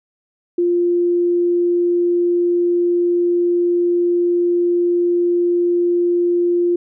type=tone; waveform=sine; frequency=349.2 Hz; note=F4; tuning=in tune; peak=-13 dBFS; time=0.58-6.76 s; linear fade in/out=5 ms; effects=none